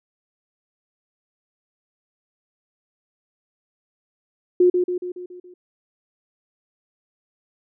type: tone with echo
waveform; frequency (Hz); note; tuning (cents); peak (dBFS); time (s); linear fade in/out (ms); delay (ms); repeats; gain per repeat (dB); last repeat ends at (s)
sine; 359.3; F4; +49; -11; 4.6-4.7; 5; 140; 6; -5; 5.54
effects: none